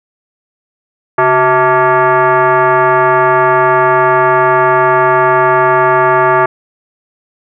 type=tone with frequency modulation; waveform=sine; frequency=137.7 Hz; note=C#3; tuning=11 cents flat; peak=-6 dBFS; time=1.18-6.46 s; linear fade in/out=5 ms; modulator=513 Hz; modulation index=2.7; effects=none